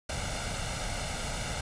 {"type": "noise with comb filter", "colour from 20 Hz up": "pink", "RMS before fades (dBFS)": -34, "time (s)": [0.09, 1.61], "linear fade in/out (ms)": 5, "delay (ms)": 1.4, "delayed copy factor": 0.65, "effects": ["resampled to 22050 Hz"]}